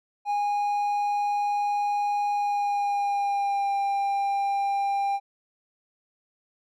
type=tone with pitch glide; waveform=triangle; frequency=821 to 796.7 Hz; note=G#5 to G5; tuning=-20 to +28 cents; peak=-21 dBFS; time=0.25-5.2 s; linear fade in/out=50 ms; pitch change=-52 cents; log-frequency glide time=2.32-3.74 s; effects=none